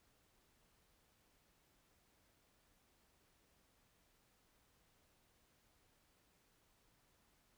silence, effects pink hiss -75 dBFS RMS until 7.57 s

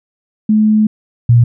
sine tone pair in turn, 214.8 / 118.89 Hz, A3 / A#2, -41 / +35 cents, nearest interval minor seventh, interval 1024 cents, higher first, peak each -7 / -4 dBFS, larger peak second, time 0.49-0.87 / 1.29-1.44 s, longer first, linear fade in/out 5 ms, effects none

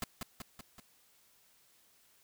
pink noise with echo, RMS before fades -36 dBFS, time 0.02-0.04 s, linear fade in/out 2 ms, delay 190 ms, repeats 4, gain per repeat -4 dB, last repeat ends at 0.8 s, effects white hiss -67 dBFS RMS until 2.23 s

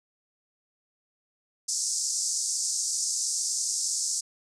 white band-pass noise, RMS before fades -29 dBFS, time 1.68-4.21 s, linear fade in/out 10 ms, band 5100 to 8500 Hz, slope 48 dB/octave, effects none

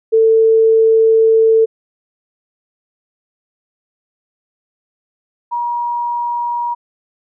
sine tone pair in turn, 446.4 / 954.7 Hz, A4 / A#5, +25 / +41 cents, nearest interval octave + minor second, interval 1316 cents, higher second, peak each -7 / -16 dBFS, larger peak first, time 0.12-1.66 / 5.51-6.75 s, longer first, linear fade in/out 20 ms, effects none

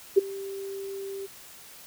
sine tone with ADSR envelope, 392 Hz, G4, in tune, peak -11 dBFS, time 0.16-1.27 s, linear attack 21 ms, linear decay 16 ms, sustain -22 dB, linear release 20 ms, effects white hiss -48 dBFS RMS until 1.86 s

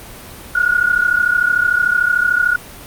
sine tone pair together, 1427.6 / 1461 Hz, F6 / F#6, +38 / -22 cents, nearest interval unison, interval 40 cents, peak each -15 / -14 dBFS, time 0.55-2.56 s, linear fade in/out 5 ms, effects pink hiss -35 dBFS RMS until 2.86 s + Opus 32 kbps

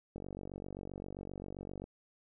click train, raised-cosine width 2 ms, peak -30 dBFS, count 81, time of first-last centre 0.16-1.841 s, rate 47.6 Hz, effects none

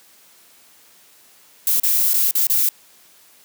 violet noise with dropouts, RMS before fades -17 dBFS, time 1.67-2.69 s, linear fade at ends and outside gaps 2 ms, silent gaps 1.799-1.834 / 2.135-2.14 / 2.311-2.352 / 2.47-2.498 s, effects white hiss -51 dBFS RMS until 3.44 s + high-pass 150 Hz 12 dB/octave

